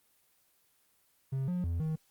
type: tone with pitch steps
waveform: triangle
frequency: 133.9 / 178.9 / 84.6 / 157.6 Hz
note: C3 / F3 / E2 / D#3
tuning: +40 / +42 / +45 / +23 cents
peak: -28 dBFS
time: 1.32-1.96 s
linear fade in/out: 10 ms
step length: 160 ms
effects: white hiss -70 dBFS RMS until 2.1 s + Opus 24 kbps